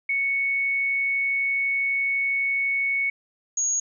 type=tone pair in turn; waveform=sine; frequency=2217 / 6643 Hz; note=C#7 / G#8; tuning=0 / 0 cents; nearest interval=octave + perfect fifth; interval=1900 cents; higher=second; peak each=-21 dBFS; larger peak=neither; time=0.09-3.1 / 3.57-3.8 s; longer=first; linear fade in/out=5 ms; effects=none